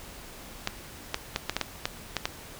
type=clicks; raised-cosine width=0.2 ms; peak=-9 dBFS; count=9; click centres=0.674 / 1.144 / 1.361 / 1.496 / 1.566 / 1.613 / 1.855 / 2.167 / 2.255 s; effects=pink hiss -45 dBFS RMS until 2.59 s